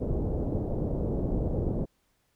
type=low-pass noise; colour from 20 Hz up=pink; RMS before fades=-29 dBFS; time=0-1.86 s; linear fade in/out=20 ms; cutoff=550 Hz; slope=24 dB/octave; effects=pink hiss -72 dBFS RMS until 2.35 s